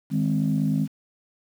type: chord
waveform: sine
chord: Ab major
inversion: second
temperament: equal with one note detuned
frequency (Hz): 155.56 / 205.6 / 261.6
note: Eb3 / Ab3 / C4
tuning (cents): 0 / -17 / 0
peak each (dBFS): -23 / -24 / -25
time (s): 0.1-0.88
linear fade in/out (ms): 50
effects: tanh soft clip ceiling -13 dBFS + 8-bit